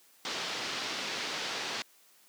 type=low-pass noise; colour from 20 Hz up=white; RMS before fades=-36 dBFS; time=0.25-1.82 s; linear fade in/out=0 ms; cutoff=5100 Hz; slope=24 dB/octave; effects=white hiss -62 dBFS RMS until 2.28 s + high-pass 200 Hz 12 dB/octave